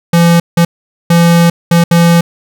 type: tone bursts at uneven times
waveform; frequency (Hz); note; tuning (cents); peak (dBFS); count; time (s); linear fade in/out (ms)
square; 170.1; F3; -45; -5; 5; 0.13-0.4 / 0.57-0.65 / 1.1-1.5 / 1.71-1.84 / 1.91-2.21; 5
effects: none